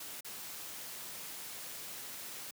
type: noise with dropouts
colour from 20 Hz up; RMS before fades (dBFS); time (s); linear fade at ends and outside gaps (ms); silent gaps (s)
white; -45; 0-2.51; 5; 0.208-0.246
effects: high-pass 100 Hz 12 dB/octave